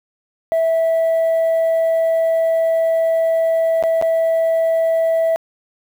sine tone with dropouts, 655 Hz, E5, 11 cents flat, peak -11 dBFS, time 0.52-5.36 s, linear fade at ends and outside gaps 0 ms, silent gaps 3.826-3.837 / 4.014-4.024 s, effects tanh soft clip ceiling -12 dBFS + 7-bit

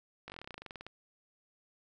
slowing click train, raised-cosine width 0.3 ms, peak -28 dBFS, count 18, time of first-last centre 0.28-0.866 s, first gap 19 ms, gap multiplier 1.07, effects none

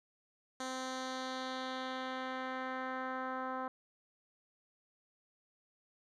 10% pulse tone with low-pass filter sweep, 259.2 Hz, C4, 16 cents flat, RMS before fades -40 dBFS, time 0.6-3.68 s, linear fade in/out 2 ms, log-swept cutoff 7100 to 1200 Hz, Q 1.6, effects none

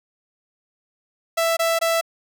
sawtooth tone bursts, 662 Hz, E5, 7 cents sharp, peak -14 dBFS, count 3, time 1.37-2.012 s, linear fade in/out 10 ms, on 200 ms, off 21 ms, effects none

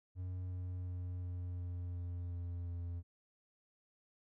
triangle tone with pitch steps, 91.2 / 90.52 / 89.84 / 89.17 / 88.5 / 87.84 / 87.18 / 86.53 Hz, F#2 / F#2 / F2 / F2 / F2 / F2 / F2 / F2, -24 / -37 / +50 / +37 / +23 / +11 / -3 / -15 cents, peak -37 dBFS, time 0.15-3.03 s, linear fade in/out 50 ms, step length 360 ms, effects none

